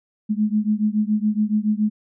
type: beating tone pair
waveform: sine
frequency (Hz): 209.4 / 216.5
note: G#3 / A3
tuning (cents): +15 / -28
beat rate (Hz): 7.1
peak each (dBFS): -20 / -21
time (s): 0.29-1.9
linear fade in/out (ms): 20
effects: none